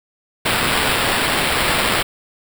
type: noise with sample-and-hold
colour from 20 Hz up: white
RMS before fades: -18 dBFS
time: 0.45-2.03 s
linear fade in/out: 10 ms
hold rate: 6300 Hz
effects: none